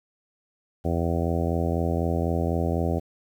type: harmonic tone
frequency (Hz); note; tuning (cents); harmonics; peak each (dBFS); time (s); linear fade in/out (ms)
84; E2; +33; 1 / 2 / 3 / 4 / 5 / 6 / 7 / 8 / 9; -26 / -29 / -31 / -32 / -33 / -34 / -34 / -35 / -36; 0.84-3; 20
effects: 9-bit